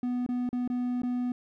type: tone with dropouts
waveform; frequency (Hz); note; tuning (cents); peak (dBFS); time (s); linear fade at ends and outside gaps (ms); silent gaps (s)
triangle; 246.9; B3; 0; -25; 0.03-1.32; 2; 0.264-0.289 / 0.491-0.529 / 0.677-0.7 / 1.019-1.033
effects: none